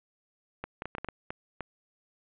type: clicks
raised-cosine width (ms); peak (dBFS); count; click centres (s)
0.5; -20; 9; 0.64 / 0.821 / 0.856 / 0.951 / 0.983 / 1.046 / 1.087 / 1.305 / 1.607
effects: resampled to 8000 Hz + 8-bit